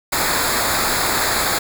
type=noise with comb filter; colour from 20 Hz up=pink; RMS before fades=-19 dBFS; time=0.12-1.59 s; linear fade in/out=10 ms; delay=0.34 ms; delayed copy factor=-0.75; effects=none